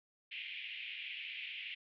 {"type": "band-pass noise", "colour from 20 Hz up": "white", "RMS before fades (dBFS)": -45, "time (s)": [0.31, 1.75], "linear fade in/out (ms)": 10, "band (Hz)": [2200, 3000], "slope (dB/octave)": 48, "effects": []}